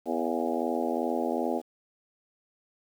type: harmonic tone with a mistuned harmonic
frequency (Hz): 82.6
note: E2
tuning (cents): +4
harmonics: 3 / 4 / 5 / 6 / 7 / 8 / 9 / 10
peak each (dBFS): -32 / -33 / -34 / -35 / -35 / -36 / -37 / -37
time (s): 0.05-1.62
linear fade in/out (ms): 50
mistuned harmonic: 8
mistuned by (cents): +37
effects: 9-bit